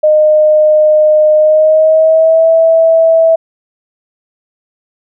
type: tone with pitch glide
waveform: sine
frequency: 613 to 653.2 Hz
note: D#5 to E5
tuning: -26 to -16 cents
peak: -4 dBFS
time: 0.03-3.36 s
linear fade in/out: 10 ms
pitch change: +110 cents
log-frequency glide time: 1.36-2.48 s
effects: none